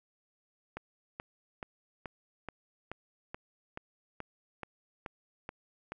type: click train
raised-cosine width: 0.5 ms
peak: -24 dBFS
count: 13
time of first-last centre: 0.77-5.92 s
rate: 2.33 Hz
effects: none